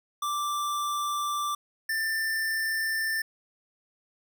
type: tone pair in turn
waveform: square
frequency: 1174.7 / 1783.1 Hz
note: D6 / A6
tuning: 0 / +23 cents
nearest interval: perfect fifth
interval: 723 cents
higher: second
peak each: -28 / -27 dBFS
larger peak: second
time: 0.22-1.55 / 1.89-3.22 s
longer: neither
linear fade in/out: 5 ms
effects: none